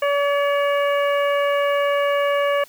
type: harmonic tone with a mistuned harmonic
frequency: 570 Hz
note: C#5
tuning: 48 cents sharp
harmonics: 1 / 2 / 3 / 4 / 5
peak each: -18 / -24 / -28 / -30 / -32 dBFS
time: 0.02-2.64 s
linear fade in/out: 5 ms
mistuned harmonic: 4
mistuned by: -16 cents
effects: white hiss -48 dBFS RMS until 2.68 s